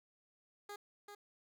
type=tone with echo; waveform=15% pulse; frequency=410 Hz; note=G#4; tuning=22 cents flat; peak=-39 dBFS; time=0.69-0.76 s; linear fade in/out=5 ms; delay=390 ms; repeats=1; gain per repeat=-5 dB; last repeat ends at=1.15 s; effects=none